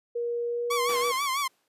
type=tone with pitch glide; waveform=sine; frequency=474.3 to 482.6 Hz; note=A#4 to B4; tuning=+30 to -40 cents; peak=-26 dBFS; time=0.15-1.12 s; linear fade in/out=10 ms; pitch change=+30 cents; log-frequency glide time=0.46-0.87 s
type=tone with vibrato; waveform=sawtooth; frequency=1095 Hz; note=C#6; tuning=22 cents flat; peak=-22 dBFS; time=0.7-1.48 s; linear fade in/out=10 ms; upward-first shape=sine; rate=6.1 Hz; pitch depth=99 cents each way
type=noise with exponential decay; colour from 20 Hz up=pink; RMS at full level=-34 dBFS; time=0.89-1.68 s; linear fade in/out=2 ms; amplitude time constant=170 ms
effects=high-pass 300 Hz 12 dB/octave + resampled to 32000 Hz